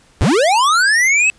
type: linear sweep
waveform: square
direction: up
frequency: 55 to 2637 Hz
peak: -11 dBFS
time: 0.21-1.3 s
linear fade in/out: 0 ms
effects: pink hiss -51 dBFS RMS until 1.38 s + resampled to 22050 Hz